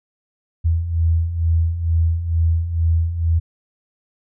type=beating tone pair; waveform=sine; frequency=81.1 / 83.3 Hz; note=E2 / E2; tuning=-28 / +19 cents; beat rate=2.2 Hz; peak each=-22 / -16 dBFS; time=0.64-3.4 s; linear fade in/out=20 ms; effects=none